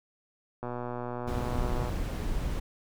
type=click train; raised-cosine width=1 ms; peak=-22 dBFS; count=155; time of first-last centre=0.63-1.892 s; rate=122 Hz
type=noise; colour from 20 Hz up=brown; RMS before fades=-31 dBFS; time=1.27-2.6 s; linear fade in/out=10 ms
effects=none